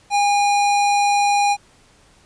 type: tone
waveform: square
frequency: 814 Hz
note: G#5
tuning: 35 cents flat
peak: -15 dBFS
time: 0.1-1.57 s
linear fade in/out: 50 ms
effects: pink hiss -53 dBFS RMS until 2.25 s + resampled to 22050 Hz